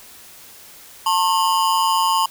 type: ring-modulated tone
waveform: square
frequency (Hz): 987.8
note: B5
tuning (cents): 0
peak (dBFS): -13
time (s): 1.06-2.26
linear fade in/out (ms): 5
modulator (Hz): 89.7
effects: white hiss -43 dBFS RMS until 2.3 s